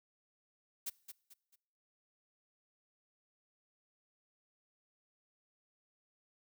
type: noise with echo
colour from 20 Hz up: blue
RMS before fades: -39 dBFS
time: 0.86-0.9 s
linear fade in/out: 10 ms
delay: 220 ms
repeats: 3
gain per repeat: -9 dB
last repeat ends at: 1.56 s
effects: noise-tail reverb RT60 0.8 s tail -23 dB re dry